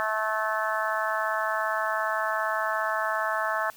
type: harmonic tone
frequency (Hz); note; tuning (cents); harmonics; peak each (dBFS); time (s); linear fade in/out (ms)
217.4; A3; -21; 3 / 4 / 5 / 6 / 7 / 8; -31 / -33 / -31 / -32 / -33 / -32; 0-3.7; 0
effects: white hiss -52 dBFS RMS until 3.76 s